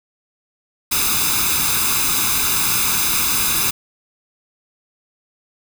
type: noise with comb filter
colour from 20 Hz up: white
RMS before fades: -18 dBFS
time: 0.91-3.71 s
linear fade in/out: 10 ms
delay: 0.8 ms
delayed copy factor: +0.75
effects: none